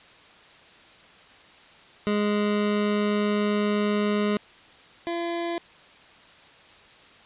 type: tone pair in turn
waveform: 25% pulse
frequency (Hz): 207.7 / 340.6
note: G#3 / F4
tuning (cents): 0 / -43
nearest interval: major sixth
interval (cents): 857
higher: second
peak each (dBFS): -18 / -23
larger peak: first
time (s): 2.07-4.37 / 5.07-5.58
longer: first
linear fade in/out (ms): 0
effects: white hiss -51 dBFS RMS until 7.25 s + resampled to 8000 Hz